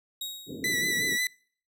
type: tone with exponential decay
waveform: sawtooth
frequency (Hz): 3780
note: A#7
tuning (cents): +23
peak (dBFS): -28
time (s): 0.21-0.86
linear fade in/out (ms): 5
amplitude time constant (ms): 140
type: low-pass noise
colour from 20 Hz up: white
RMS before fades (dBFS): -36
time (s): 0.46-1.18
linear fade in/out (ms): 50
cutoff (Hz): 440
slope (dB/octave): 48
type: tone with vibrato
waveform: sawtooth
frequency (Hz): 1975.5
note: B6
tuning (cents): 0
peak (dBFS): -22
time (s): 0.64-1.27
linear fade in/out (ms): 2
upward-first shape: sine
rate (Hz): 5.5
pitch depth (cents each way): 29
effects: noise-tail reverb RT60 0.5 s tail -25 dB re dry + high-pass 150 Hz 12 dB/octave